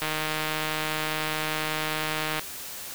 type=click train; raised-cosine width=0.3 ms; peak=-12 dBFS; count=369; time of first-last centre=0.02-2.394 s; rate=155 Hz; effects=white hiss -38 dBFS RMS until 2.94 s